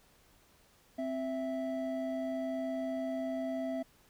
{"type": "tone pair together", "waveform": "triangle", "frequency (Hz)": [261.5, 659.3], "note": ["C4", "E5"], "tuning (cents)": [-1, 0], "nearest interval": "octave + major third", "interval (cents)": 1601, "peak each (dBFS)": [-34, -34], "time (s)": [0.98, 3.83], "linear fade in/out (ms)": 10, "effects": ["pink hiss -65 dBFS RMS until 4.09 s"]}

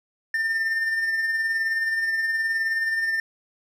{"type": "tone with tremolo", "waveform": "triangle", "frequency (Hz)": 1801, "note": "A6", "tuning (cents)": 40, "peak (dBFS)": -18, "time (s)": [0.34, 3.2], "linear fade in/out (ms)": 2, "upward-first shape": "triangle", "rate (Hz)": 19, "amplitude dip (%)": 45, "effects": []}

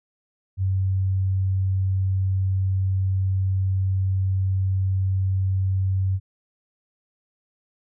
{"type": "tone", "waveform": "sine", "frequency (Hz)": 95.2, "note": "F#2", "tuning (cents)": 50, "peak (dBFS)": -19, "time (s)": [0.57, 6.2], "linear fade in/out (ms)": 50, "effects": []}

